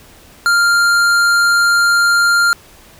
sine tone with hard clipping, 1396.9 Hz, F6, in tune, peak -11 dBFS, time 0.46-2.53 s, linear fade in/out 0 ms, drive 13 dB, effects pink hiss -43 dBFS RMS until 2.99 s

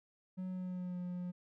triangle tone with pitch glide, 185 to 178.7 Hz, F#3 to F3, 0 to +40 cents, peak -36 dBFS, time 0.37-1.32 s, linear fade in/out 20 ms, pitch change -60 cents, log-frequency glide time 0.48-0.99 s, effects none

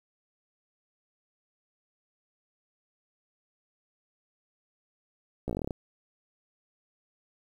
slowing click train, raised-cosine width 2 ms, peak -19 dBFS, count 11, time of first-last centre 5.48-5.708 s, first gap 15 ms, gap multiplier 1.09, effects 9-bit

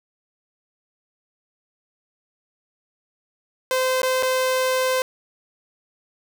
sawtooth tone with dropouts, 516 Hz, C5, 24 cents flat, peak -15 dBFS, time 3.71-5.02 s, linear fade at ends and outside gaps 1 ms, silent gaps 4.018-4.031 / 4.226-4.231 s, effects none

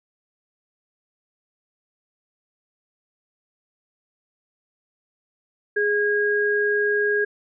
sine tone pair together, 415.3 / 1636.4 Hz, G#4 / G#6, 0 / -26 cents, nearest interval 2 octaves, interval 2374 cents, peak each -21 dBFS, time 5.76-7.25 s, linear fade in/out 10 ms, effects none

